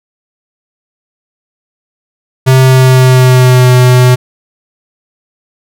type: tone with pitch glide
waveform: square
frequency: 130.81 to 125.7 Hz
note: C3 to B2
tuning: 0 to +31 cents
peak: -3 dBFS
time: 2.46-4.16 s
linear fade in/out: 20 ms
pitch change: -69 cents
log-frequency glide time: 2.61-3.74 s
effects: none